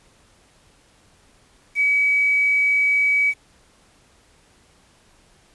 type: tone with quantisation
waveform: sine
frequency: 2276 Hz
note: C#7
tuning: 45 cents sharp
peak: -15 dBFS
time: 1.75-3.34 s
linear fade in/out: 50 ms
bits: 7
effects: pink hiss -56 dBFS RMS until 5.54 s + resampled to 24000 Hz